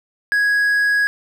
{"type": "tone", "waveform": "triangle", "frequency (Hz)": 1661.2, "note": "G#6", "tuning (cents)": 0, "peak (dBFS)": -12, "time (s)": [0.32, 1.07], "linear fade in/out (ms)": 0, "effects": []}